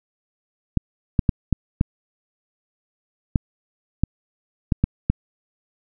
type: clicks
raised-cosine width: 5 ms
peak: -4 dBFS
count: 10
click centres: 0.773 / 1.192 / 1.292 / 1.527 / 1.811 / 3.358 / 4.036 / 4.722 / 4.84 / 5.1 s
effects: none